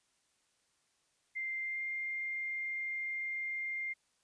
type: tone with pitch glide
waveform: sine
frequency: 2093 to 2109 Hz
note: C7 to C7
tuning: 0 to +13 cents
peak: -35 dBFS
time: 1.35-3.94 s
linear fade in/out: 20 ms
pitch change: +13 cents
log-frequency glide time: 1.61-1.83 s
effects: white hiss -75 dBFS RMS until 4.23 s + resampled to 22050 Hz